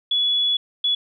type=tone bursts at uneven times; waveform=sine; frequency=3400 Hz; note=G#7; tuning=40 cents sharp; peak=-17 dBFS; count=2; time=0.11-0.57 / 0.84-0.95 s; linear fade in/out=5 ms; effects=none